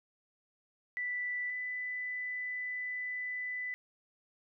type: tone pair in turn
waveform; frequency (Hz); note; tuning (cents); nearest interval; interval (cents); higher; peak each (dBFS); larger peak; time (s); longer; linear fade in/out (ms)
sine; 1975.5 / 1995; B6 / B6; 0 / +17; unison; 17; second; -33 / -35; first; 0.97-1.5 / 1.5-3.74; second; 0
effects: none